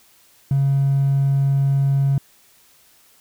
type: tone with hard clipping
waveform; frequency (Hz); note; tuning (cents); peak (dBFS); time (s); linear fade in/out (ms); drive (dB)
triangle; 138; C#3; -7; -15; 0.51-2.18; 2; 4
effects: white hiss -54 dBFS RMS until 3.2 s